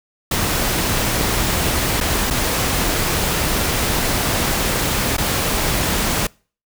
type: noise with dropouts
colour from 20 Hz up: pink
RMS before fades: -19 dBFS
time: 0.31-6.27 s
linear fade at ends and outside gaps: 5 ms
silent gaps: 2.004-2.009 / 2.303-2.307 / 5.168-5.18 s
effects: noise-tail reverb RT60 0.4 s tail -26 dB re dry